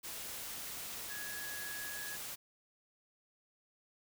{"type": "tone in noise", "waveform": "sine", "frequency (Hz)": 1674, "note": "G#6", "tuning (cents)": 13, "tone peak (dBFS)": -44, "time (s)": [1.09, 2.17], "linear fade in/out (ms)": 20, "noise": "white", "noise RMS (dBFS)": -44, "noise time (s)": [0.03, 2.36], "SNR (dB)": -3, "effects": []}